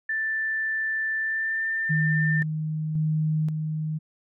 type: tone with pitch glide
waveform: sine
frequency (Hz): 1767 to 1791.7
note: A6 to A6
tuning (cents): +7 to +31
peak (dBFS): -24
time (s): 0.09-2.43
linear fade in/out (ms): 5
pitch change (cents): +24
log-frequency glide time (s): 1.17-1.66
type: tone with tremolo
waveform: sine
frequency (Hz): 155.56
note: D#3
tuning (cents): 0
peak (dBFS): -21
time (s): 1.89-3.99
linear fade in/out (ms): 20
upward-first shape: square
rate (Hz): 0.94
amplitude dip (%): 40
effects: none